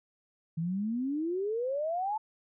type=exponential sweep; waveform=sine; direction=up; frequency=157.8 to 887 Hz; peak=-29 dBFS; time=0.57-2.18 s; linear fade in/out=10 ms; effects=none